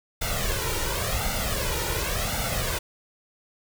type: noise with flanger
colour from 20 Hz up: pink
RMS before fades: -27 dBFS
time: 0.21-2.79 s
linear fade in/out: 10 ms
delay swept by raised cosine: 1.4 to 2.15 ms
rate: 0.92 Hz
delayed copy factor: +0.75
effects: none